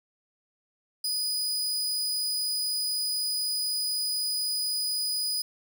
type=tone; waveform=sawtooth; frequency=4964 Hz; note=D#8; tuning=5 cents flat; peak=-24 dBFS; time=1.04-5.42 s; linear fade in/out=5 ms; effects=none